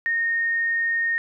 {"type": "tone", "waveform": "sine", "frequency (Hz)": 1846, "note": "A#6", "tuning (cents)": -17, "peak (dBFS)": -20, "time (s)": [0.06, 1.18], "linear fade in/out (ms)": 0, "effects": []}